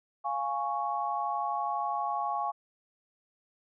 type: chord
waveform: sine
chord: Db major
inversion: first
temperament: equal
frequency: 698.5 / 830.6 / 1108.7 Hz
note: F5 / Ab5 / Db6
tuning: 0 / 0 / 0 cents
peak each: -35 / -32 / -33 dBFS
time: 0.24-2.52 s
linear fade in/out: 20 ms
effects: none